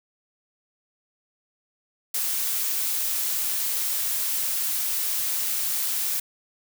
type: noise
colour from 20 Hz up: blue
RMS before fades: -26 dBFS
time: 2.14-6.2 s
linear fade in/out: 5 ms
effects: none